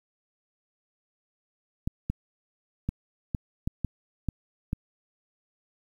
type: clicks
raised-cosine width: 5 ms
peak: -15 dBFS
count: 8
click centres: 1.875 / 2.1 / 2.89 / 3.348 / 3.675 / 3.847 / 4.287 / 4.731 s
effects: 9-bit

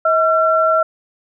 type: tone pair together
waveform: sine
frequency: 639.9 / 1356 Hz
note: D#5 / E6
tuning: +48 / +49 cents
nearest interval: octave + minor second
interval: 1301 cents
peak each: -14 dBFS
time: 0.05-0.83 s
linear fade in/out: 5 ms
effects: none

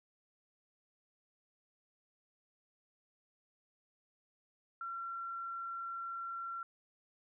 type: tone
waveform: sine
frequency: 1363 Hz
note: F6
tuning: 43 cents flat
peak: -39 dBFS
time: 4.81-6.63 s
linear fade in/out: 2 ms
effects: none

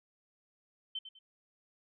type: tone with echo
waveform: sine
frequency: 3089 Hz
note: G7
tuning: 26 cents flat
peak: -35 dBFS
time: 0.95-0.99 s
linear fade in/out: 5 ms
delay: 100 ms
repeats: 2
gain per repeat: -10 dB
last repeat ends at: 1.19 s
effects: none

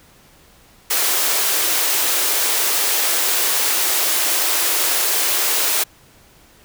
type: high-pass noise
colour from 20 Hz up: white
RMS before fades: -18 dBFS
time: 0.9-5.84 s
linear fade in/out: 10 ms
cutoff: 310 Hz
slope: 48 dB/octave
effects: pink hiss -50 dBFS RMS until 6.64 s

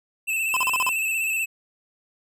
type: tone with vibrato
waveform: square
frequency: 2637 Hz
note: E7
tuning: in tune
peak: -23 dBFS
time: 0.27-1.46 s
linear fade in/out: 20 ms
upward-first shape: square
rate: 16 Hz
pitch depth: 34 cents each way
type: tone bursts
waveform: square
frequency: 1021 Hz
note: C6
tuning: 43 cents flat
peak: -22 dBFS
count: 6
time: 0.54-0.891 s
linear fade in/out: 0 ms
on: 26 ms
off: 39 ms
effects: none

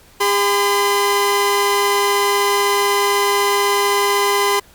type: tone pair together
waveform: sawtooth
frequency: 403.6 / 1017 Hz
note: G#4 / C6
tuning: -49 / -50 cents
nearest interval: octave + major third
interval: 1599 cents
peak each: -13 / -13 dBFS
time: 0.2-4.6 s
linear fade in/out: 10 ms
effects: pink hiss -48 dBFS RMS until 4.74 s + Opus 48 kbps

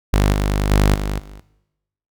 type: tone with level steps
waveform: sawtooth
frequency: 50.2 Hz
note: G1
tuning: 42 cents sharp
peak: -8 / -12 / -7 / -16 / -33 dBFS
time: 0.13-1.4 s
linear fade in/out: 5 ms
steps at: 0.33 / 0.71 / 0.94 / 1.19 s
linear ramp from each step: 5 ms
effects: noise-tail reverb RT60 0.9 s tail -18 dB re dry

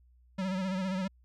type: tone with vibrato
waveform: square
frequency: 188.5 Hz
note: F#3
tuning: 32 cents sharp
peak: -31 dBFS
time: 0.38-1.08 s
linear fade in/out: 10 ms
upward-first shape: sine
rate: 15 Hz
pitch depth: 58 cents each way
effects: added 61 Hz sine -59 dBFS peak until 1.24 s + low-pass 5000 Hz 12 dB/octave

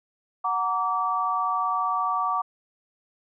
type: chord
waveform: sine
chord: Gb augmented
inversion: none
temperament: just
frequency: 740 / 925 / 1156.2 Hz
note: Gb5 / Bb5 / D6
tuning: 0 / -14 / -27 cents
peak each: -29 / -30 / -24 dBFS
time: 0.44-2.42 s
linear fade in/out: 10 ms
effects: none

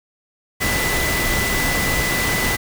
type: tone in noise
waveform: sine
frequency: 1994 Hz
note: B6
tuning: 16 cents sharp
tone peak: -22 dBFS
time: 0.6-2.57 s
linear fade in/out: 20 ms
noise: pink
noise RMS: -21 dBFS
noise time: 0.6-2.57 s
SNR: -4 dB
effects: none

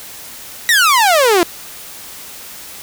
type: exponential sweep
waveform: sawtooth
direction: down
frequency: 1961 to 329.6 Hz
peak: -5 dBFS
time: 0.69-1.43 s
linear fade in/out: 0 ms
effects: white hiss -33 dBFS RMS until 2.82 s

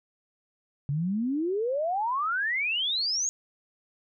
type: exponential sweep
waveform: sine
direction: up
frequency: 136.3 to 6780 Hz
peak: -25 dBFS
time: 0.89-3.29 s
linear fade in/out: 0 ms
effects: none

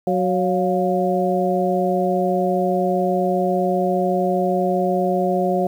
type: harmonic tone with a mistuned harmonic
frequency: 185 Hz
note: F#3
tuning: in tune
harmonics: 1 / 2 / 3 / 4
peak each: -22 / -22 / -22 / -22 dBFS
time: 0.07-5.67 s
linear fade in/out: 2 ms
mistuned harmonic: 4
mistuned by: -77 cents
effects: 8-bit

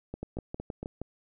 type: two click trains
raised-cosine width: 2 ms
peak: -23 / -22 dBFS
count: 4 / 6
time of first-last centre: 0.14-0.83 / 0.23-1.016 s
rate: 4.35 / 6.36 Hz
effects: none

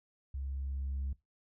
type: tone with level ramp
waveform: sine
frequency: 68 Hz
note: C#2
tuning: 33 cents flat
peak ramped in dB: -35 to -31 dBFS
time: 0.34-1.13 s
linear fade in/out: 5 ms
effects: noise-tail reverb RT60 0.2 s tail -21 dB re dry + tanh soft clip ceiling -31 dBFS

